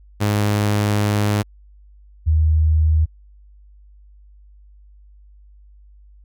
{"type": "tone pair in turn", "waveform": ["sawtooth", "sine"], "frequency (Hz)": [103.83, 78.3], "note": ["G#2", "D#2"], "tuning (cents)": [0, 11], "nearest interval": "perfect fourth", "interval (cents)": 489, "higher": "first", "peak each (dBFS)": -12, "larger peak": "neither", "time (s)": [[0.2, 1.43], [2.26, 3.06]], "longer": "first", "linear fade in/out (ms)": 20, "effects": ["added 50 Hz sine -44 dBFS peak until 6.24 s"]}